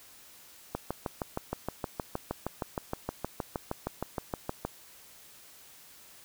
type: click train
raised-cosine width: 1 ms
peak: -17 dBFS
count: 26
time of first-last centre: 0.75-4.65 s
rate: 6.41 Hz
effects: white hiss -54 dBFS RMS until 6.24 s